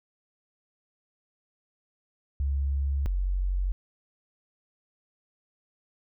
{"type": "tone pair in turn", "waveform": "sine", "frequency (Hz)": [69.3, 46.23], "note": ["C#2", "F#1"], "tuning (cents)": [0, -1], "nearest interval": "perfect fifth", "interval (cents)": 701, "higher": "first", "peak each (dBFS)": -24, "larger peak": "neither", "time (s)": [[2.4, 3.06], [3.06, 3.72]], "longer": "neither", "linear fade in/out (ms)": 0, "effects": []}